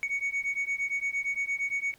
sine beating tone pair, 2227 / 2235.7 Hz, C#7 / C#7, +7 / +14 cents, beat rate 8.7 Hz, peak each -29 dBFS, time 0.03-1.94 s, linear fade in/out 0 ms, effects tanh soft clip ceiling -25 dBFS + pink hiss -61 dBFS RMS until 1.98 s

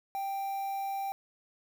triangle tone with quantisation, 785 Hz, G5, 2 cents sharp, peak -30 dBFS, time 0.15-1.12 s, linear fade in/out 0 ms, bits 8, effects none

